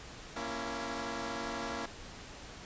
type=chord; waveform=10% pulse; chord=A# diminished; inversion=none; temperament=equal with one note detuned; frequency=233.1 / 277.2 / 334.8 Hz; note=A#3 / C#4 / E4; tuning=0 / 0 / +27 cents; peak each=-32 / -33 / -33 dBFS; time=0.36-1.86 s; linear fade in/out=5 ms; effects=pink hiss -48 dBFS RMS until 2.65 s + resampled to 16000 Hz